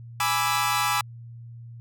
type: chord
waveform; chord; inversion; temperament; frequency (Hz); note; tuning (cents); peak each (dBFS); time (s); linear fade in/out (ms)
sawtooth; E dominant seventh; first; equal; 830.6 / 987.8 / 1174.7 / 1318.5; G#5 / B5 / D6 / E6; 0 / 0 / 0 / 0; -24; 0.2-1.01; 2
effects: added 117 Hz sine -39 dBFS peak until 1.8 s